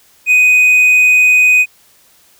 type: tone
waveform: triangle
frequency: 2496 Hz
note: D#7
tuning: 5 cents sharp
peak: -4 dBFS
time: 0.26-1.66 s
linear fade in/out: 50 ms
effects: white hiss -49 dBFS RMS until 2.39 s